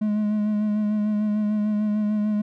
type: tone with vibrato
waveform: triangle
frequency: 210.8 Hz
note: G#3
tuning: 26 cents sharp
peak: -18 dBFS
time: 0.01-2.42 s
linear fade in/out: 10 ms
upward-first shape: sine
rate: 6.7 Hz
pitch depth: 25 cents each way
effects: none